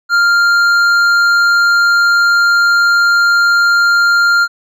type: tone with hard clipping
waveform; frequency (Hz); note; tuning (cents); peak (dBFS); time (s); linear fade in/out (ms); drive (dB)
triangle; 1396.9; F6; 0; -9; 0.09-4.48; 50; 11
effects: none